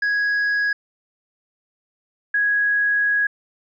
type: tone pair in turn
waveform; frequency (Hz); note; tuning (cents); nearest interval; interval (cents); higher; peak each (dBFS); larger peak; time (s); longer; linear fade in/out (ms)
triangle / sine; 1661.2 / 1661.2; G#6 / G#6; 0 / 0; unison; 0; neither; -16; neither; 0.02-0.73 / 2.34-3.27; second; 5
effects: resampled to 16000 Hz